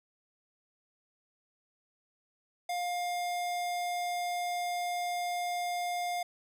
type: tone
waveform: square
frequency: 707 Hz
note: F5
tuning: 21 cents sharp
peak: -32 dBFS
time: 2.69-6.23 s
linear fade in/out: 5 ms
effects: resampled to 32000 Hz + 12-bit